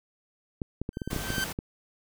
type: clicks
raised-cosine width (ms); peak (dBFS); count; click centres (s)
3; -18; 11; 0.618 / 0.816 / 0.891 / 0.971 / 1.018 / 1.076 / 1.131 / 1.163 / 1.304 / 1.382 / 1.589
type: tone with exponential growth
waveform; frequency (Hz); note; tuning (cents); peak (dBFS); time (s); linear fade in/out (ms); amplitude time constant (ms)
sawtooth; 1552; G6; -18; -22; 0.93-1.44; 0; 110
type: noise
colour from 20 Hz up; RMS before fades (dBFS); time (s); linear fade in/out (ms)
pink; -36; 1.1-1.53; 10
effects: none